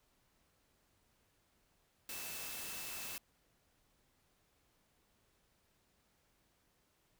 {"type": "tone in noise", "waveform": "sine", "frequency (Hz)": 2637, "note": "E7", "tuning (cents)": 0, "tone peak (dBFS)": -52, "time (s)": [2.09, 3.18], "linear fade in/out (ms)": 2, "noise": "white", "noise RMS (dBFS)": -45, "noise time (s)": [2.09, 3.18], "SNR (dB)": -10, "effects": ["pink hiss -75 dBFS RMS until 7.19 s"]}